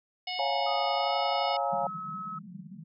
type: harmonic tone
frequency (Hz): 730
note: F#5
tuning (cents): -24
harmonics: 1 / 3 / 4 / 5 / 6 / 7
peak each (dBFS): -37 / -39 / -37 / -43 / -44 / -39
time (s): 0.27-1.57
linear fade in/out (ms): 5
type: chord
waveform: sine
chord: Bb minor seventh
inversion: first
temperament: equal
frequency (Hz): 554.4 / 698.5 / 830.6 / 932.3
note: Db5 / F5 / Ab5 / Bb5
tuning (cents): 0 / 0 / 0 / 0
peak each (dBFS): -33 / -31 / -31 / -37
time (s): 0.39-1.87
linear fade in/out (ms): 2
type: tone with pitch glide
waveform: sine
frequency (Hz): 1244.5 to 1286.9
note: D#6 to E6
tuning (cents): 0 to -42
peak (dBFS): -35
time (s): 0.66-2.39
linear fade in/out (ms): 10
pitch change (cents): +58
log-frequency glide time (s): 0.96-1.15
type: band-pass noise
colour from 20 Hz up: white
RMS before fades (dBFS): -45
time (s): 1.71-2.84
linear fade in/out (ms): 10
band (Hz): 150 to 210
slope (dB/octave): 96
effects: none